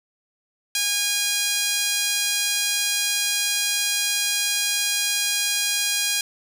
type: tone with high-pass filter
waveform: 5% pulse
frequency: 817 Hz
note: G#5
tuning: 29 cents flat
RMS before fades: -23 dBFS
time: 0.75-6.21 s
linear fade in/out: 2 ms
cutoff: 2100 Hz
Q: 0.99
effects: none